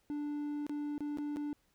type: tone with dropouts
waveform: triangle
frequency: 293.7 Hz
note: D4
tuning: in tune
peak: -33 dBFS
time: 0.1-1.53 s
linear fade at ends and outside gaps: 0 ms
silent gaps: 0.666-0.695 / 0.98-1.006 / 1.173-1.185 / 1.361-1.369 s
effects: pink hiss -74 dBFS RMS until 1.74 s